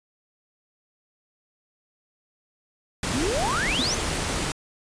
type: noise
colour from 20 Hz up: pink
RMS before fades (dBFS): -27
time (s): 3.03-4.52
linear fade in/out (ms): 2
type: exponential sweep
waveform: sine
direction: up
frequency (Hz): 220 to 6470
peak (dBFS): -24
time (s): 3.13-3.95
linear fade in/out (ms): 10
type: tone with exponential decay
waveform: sine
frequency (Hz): 246.9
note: B3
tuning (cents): 0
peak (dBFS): -18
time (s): 3.79-3.87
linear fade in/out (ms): 5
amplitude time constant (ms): 16
effects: resampled to 22050 Hz